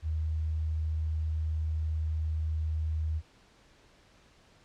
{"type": "tone", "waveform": "sine", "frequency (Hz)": 78.6, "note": "D#2", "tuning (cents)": 18, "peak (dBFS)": -28, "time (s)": [0.02, 3.22], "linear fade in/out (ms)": 50, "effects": ["pink hiss -61 dBFS RMS until 4.64 s", "low-pass 6000 Hz 12 dB/octave"]}